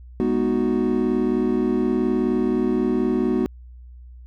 triangle chord, G# minor seventh, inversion none, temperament equal, 207.7 / 246.9 / 311.1 / 370 Hz, G#3 / B3 / D#4 / F#4, 0 / 0 / 0 / 0 cents, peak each -24 / -20 / -24 / -21 dBFS, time 0.2-3.46 s, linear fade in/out 0 ms, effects added 61 Hz sine -39 dBFS peak until 4.26 s

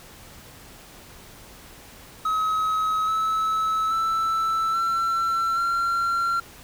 triangle tone with pitch steps, 1277 / 1300.1 / 1323.6 / 1347.5 / 1371.8 Hz, D#6 / E6 / E6 / E6 / F6, +45 / -24 / +7 / +38 / -31 cents, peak -19 dBFS, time 2.25-6.4 s, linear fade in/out 5 ms, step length 830 ms, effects pink hiss -46 dBFS RMS until 6.63 s

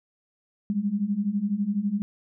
sine beating tone pair, 196 / 208 Hz, G3 / G#3, 0 / +3 cents, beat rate 12 Hz, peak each -28 / -25 dBFS, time 0.7-2.02 s, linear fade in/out 0 ms, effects none

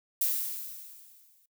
violet noise with exponential decay, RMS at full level -26 dBFS, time 0.21-1.46 s, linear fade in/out 5 ms, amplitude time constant 270 ms, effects noise-tail reverb RT60 0.1 s tail -22 dB re dry

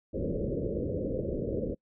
white low-pass noise, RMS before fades -32 dBFS, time 0.13-1.75 s, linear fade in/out 20 ms, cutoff 570 Hz, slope 96 dB/octave, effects noise-tail reverb RT60 0.1 s tail -26 dB re dry

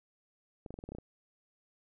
clicks, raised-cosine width 2 ms, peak -30 dBFS, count 9, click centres 0.662 / 0.706 / 0.741 / 0.789 / 0.839 / 0.89 / 0.92 / 0.95 / 0.985 s, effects none

